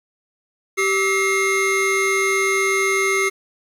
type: tone cluster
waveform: square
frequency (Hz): 387.9 / 1296 / 2132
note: G4 / E6 / C7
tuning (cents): -18 / -30 / +32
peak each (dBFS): -21 / -27 / -20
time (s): 0.77-3.3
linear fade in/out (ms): 20
effects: low-pass 12000 Hz 12 dB/octave + 8-bit